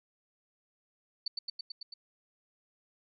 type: tone with echo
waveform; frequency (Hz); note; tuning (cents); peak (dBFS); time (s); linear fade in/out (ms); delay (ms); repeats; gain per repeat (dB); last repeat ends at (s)
sine; 4500; C#8; +25; -30; 1.26-1.28; 5; 110; 6; -2; 1.94
effects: none